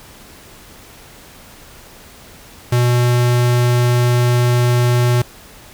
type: tone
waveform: square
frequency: 122 Hz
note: B2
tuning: 21 cents flat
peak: -12 dBFS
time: 2.72-5.22 s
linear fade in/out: 5 ms
effects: pink hiss -41 dBFS RMS until 5.73 s